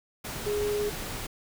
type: tone in noise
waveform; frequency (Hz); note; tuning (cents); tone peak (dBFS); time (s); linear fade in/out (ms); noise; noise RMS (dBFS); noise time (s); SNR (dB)
sine; 415.3; G#4; 0; -26; 0.46-0.9; 10; pink; -36; 0.24-1.27; +7
effects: none